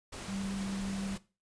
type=tone in noise; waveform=sine; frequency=195.5 Hz; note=G3; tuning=4 cents flat; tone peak=-35 dBFS; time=0.28-1.16 s; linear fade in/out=10 ms; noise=pink; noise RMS=-43 dBFS; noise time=0.12-1.18 s; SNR=+5 dB; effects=noise-tail reverb RT60 0.3 s tail -17 dB re dry + resampled to 22050 Hz